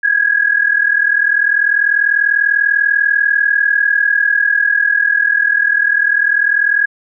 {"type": "tone pair together", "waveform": "sine", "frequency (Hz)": [1635.8, 1676], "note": ["G#6", "G#6"], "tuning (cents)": [-27, 15], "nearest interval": "unison", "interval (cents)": 42, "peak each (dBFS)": -13, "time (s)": [0.03, 6.86], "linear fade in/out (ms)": 10, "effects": []}